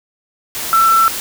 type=tone in noise; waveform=sine; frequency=1337 Hz; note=E6; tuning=24 cents sharp; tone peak=-8 dBFS; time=0.73-1.08 s; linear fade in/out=0 ms; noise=white; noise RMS=-23 dBFS; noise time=0.55-1.2 s; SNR=+12 dB; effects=none